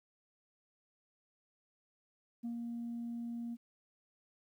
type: tone with ADSR envelope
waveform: sine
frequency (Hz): 235.1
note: A#3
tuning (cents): +15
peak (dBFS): -34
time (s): 2.43-3.57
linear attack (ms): 22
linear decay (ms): 100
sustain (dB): -3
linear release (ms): 39
effects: tanh soft clip ceiling -35 dBFS + 12-bit